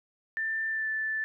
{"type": "tone with pitch glide", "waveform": "sine", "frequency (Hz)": [1781, 1756.5], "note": ["A6", "A6"], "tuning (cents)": [21, -3], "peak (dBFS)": -28, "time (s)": [0.37, 1.24], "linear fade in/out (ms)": 0, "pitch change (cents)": -24, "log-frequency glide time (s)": [0.68, 0.88], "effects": []}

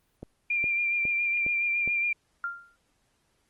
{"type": "click train", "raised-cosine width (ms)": 2, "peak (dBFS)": -25, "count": 5, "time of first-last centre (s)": [0.23, 1.876], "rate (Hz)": 2.43}
{"type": "tone with vibrato", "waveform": "sine", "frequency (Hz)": 2385, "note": "D7", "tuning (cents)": 26, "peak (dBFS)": -24, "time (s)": [0.5, 2.13], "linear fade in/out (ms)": 5, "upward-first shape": "sine", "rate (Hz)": 7.2, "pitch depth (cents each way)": 26}
{"type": "tone with exponential decay", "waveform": "sine", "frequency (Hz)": 1392, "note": "F6", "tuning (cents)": -6, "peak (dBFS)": -26, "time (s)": [2.44, 2.76], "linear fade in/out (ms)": 1, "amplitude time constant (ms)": 69}
{"effects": ["pink hiss -71 dBFS RMS until 3.49 s", "Opus 24 kbps"]}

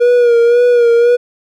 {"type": "tone with vibrato", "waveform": "triangle", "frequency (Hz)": 477.9, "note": "A#4", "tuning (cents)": 43, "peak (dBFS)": -4, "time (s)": [0, 1.17], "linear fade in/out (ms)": 20, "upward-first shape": "sine", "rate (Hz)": 1.9, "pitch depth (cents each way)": 41, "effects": []}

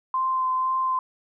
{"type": "tone with vibrato", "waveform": "sine", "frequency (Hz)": 1038, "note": "C6", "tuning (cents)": -14, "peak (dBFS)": -21, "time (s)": [0.14, 0.99], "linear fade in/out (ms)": 2, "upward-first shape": "sine", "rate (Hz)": 2, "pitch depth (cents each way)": 12, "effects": []}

